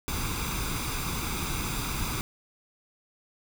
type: noise with comb filter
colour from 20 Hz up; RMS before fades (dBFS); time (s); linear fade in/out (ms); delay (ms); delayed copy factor
pink; -31; 0.08-2.21; 0; 0.82; +0.65
effects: none